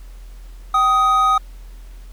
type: tone pair together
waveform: triangle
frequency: 772.1 / 1251 Hz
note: G5 / D#6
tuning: -26 / +9 cents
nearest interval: minor sixth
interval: 835 cents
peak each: -19 / -11 dBFS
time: 0.74-1.38 s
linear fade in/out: 5 ms
effects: added 42 Hz sine -34 dBFS peak until 2.12 s + pink hiss -52 dBFS RMS until 2.12 s